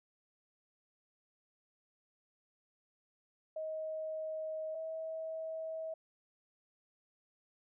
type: tone pair in turn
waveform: sine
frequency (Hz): 630 / 642.5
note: D#5 / E5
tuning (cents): +21 / -45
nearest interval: unison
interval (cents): 34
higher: second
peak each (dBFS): -37 / -38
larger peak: first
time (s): 3.56-4.75 / 4.75-5.94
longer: neither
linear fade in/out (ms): 5
effects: none